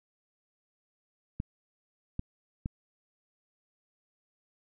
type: clicks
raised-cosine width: 5 ms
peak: -20 dBFS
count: 3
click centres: 1.401 / 2.194 / 2.659 s
effects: none